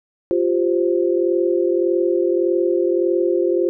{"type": "chord", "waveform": "sine", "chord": "F suspended second", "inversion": "none", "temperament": "equal with one note detuned", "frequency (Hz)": [349.2, 390.9, 523.3], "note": ["F4", "G4", "C5"], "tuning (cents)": [0, -5, 0], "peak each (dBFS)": [-17, -21, -22], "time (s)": [0.31, 3.69], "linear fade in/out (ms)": 0, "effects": []}